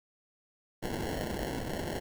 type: noise with sample-and-hold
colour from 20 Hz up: white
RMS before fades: -35 dBFS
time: 0.82-2 s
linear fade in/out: 20 ms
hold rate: 1225 Hz
effects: none